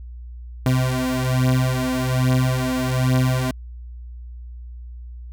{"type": "beating tone pair", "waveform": "30% pulse", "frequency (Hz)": [127.7, 128.9], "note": ["C3", "C3"], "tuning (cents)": [-42, -26], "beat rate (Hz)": 1.2, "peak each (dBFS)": -18, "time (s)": [0.66, 3.51], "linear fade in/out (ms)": 2, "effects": ["added 60 Hz sine -33 dBFS peak until 5.32 s"]}